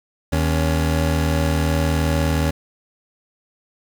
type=tone pair together; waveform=25% pulse; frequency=79.71 / 280.3 Hz; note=D#2 / C#4; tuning=+42 / +19 cents; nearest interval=octave + minor seventh; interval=2177 cents; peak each=-14 / -20 dBFS; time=0.32-2.51 s; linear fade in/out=10 ms; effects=8-bit